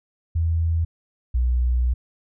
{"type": "tone pair in turn", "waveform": "sine", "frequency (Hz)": [82.41, 61.42], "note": ["E2", "B1"], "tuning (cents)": [0, -9], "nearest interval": "perfect fourth", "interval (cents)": 509, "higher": "first", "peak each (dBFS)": [-18, -17], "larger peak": "second", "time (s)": [[0.35, 0.85], [1.34, 1.94]], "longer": "second", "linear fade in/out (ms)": 10, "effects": []}